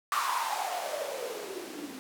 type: noise with band-pass filter sweep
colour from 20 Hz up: blue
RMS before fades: -34 dBFS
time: 0.12-1.99 s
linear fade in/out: 0 ms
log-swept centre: 1200 to 260 Hz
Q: 7.6
effects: none